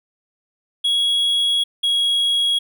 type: tone pair in turn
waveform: triangle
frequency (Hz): 3329 / 3314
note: G#7 / G#7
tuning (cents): +3 / -4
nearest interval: unison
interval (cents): 7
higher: first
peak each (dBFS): -14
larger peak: neither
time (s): 0.84-1.64 / 1.83-2.59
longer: first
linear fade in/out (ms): 10
effects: none